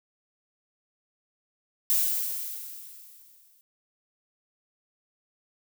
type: noise with exponential decay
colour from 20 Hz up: violet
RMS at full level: -22 dBFS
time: 1.9-3.61 s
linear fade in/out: 0 ms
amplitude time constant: 370 ms
effects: none